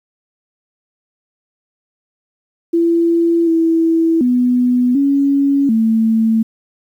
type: tone with pitch steps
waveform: sine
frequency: 336.7 / 328.2 / 247.7 / 279.1 / 223.4 Hz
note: E4 / E4 / B3 / C#4 / A3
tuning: +37 / -8 / +5 / +12 / +27 cents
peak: -10 dBFS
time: 2.73-6.43 s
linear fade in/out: 10 ms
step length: 740 ms
effects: 8-bit